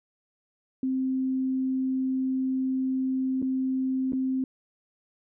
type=tone with dropouts; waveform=sine; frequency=261.6 Hz; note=C4; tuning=in tune; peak=-24 dBFS; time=0.83-4.44 s; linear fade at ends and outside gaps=2 ms; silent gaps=3.418-3.425 / 4.122-4.132 s; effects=none